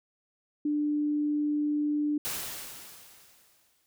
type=tone; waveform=sine; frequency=296.4 Hz; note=D4; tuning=16 cents sharp; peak=-25 dBFS; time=0.65-2.18 s; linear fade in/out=5 ms
type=noise with exponential decay; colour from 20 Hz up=white; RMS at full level=-32 dBFS; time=2.25-3.86 s; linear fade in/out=0 ms; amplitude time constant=350 ms
effects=none